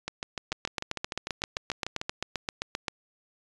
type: two click trains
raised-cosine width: 0.2 ms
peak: -12 / -15 dBFS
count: 19 / 14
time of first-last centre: 0.52-2.882 / 0.08-2.015 s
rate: 7.62 / 6.72 Hz
effects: resampled to 22050 Hz